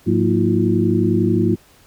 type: tone cluster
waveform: sine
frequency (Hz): 105.1 / 179.2 / 230.7 / 324 / 355.2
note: G#2 / F3 / A#3 / E4 / F4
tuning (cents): +21 / +45 / -18 / -30 / +29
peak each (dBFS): -20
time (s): 0.06-1.56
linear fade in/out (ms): 20
effects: pink hiss -51 dBFS RMS until 1.86 s